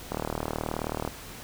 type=click train; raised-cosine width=1 ms; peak=-15 dBFS; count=38; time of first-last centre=0.12-1.076 s; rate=38.7 Hz; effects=pink hiss -43 dBFS RMS until 1.43 s